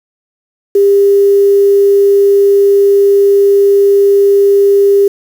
sine tone with quantisation, 400 Hz, G4, 35 cents sharp, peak -4 dBFS, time 0.75-5.08 s, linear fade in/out 5 ms, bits 5, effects none

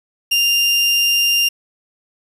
30% pulse tone, 2794 Hz, F7, in tune, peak -10 dBFS, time 0.31-1.49 s, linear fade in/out 10 ms, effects resampled to 32000 Hz + 7-bit

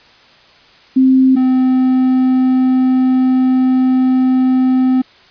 sine / triangle tone pair in turn, 261.6 / 257.6 Hz, C4 / C4, 0 / -27 cents, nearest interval unison, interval 27 cents, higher first, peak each -6 / -7 dBFS, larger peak first, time 0.96-1.36 / 1.36-5.02 s, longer second, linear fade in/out 10 ms, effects white hiss -45 dBFS RMS until 5.3 s + resampled to 11025 Hz

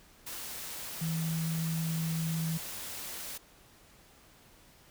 sine tone in noise, 162.5 Hz, E3, 24 cents flat, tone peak -30 dBFS, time 1.01-2.58 s, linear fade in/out 10 ms, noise white, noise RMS -41 dBFS, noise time 0.26-3.38 s, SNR +8 dB, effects pink hiss -59 dBFS RMS until 4.9 s

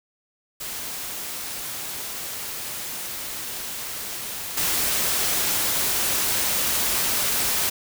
white noise with level steps, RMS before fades -32 / -23 dBFS, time 0.6-7.7 s, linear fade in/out 10 ms, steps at 4.57 s, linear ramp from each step 5 ms, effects none

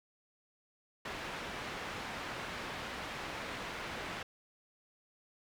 white low-pass noise, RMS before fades -42 dBFS, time 1.05-4.23 s, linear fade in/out 5 ms, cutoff 2200 Hz, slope 12 dB/octave, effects none

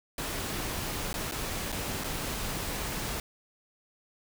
pink noise with dropouts, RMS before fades -34 dBFS, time 0.18-3.2 s, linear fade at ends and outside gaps 2 ms, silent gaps 1.13-1.14 / 1.313-1.32 / 1.72-1.725 / 2.038-2.042 s, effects none

